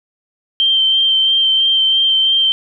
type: tone with vibrato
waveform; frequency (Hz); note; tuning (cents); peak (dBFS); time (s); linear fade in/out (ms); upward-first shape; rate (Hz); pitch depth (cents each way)
sine; 3136; G7; 0; -10; 0.6-2.52; 0; sine; 3; 15
effects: none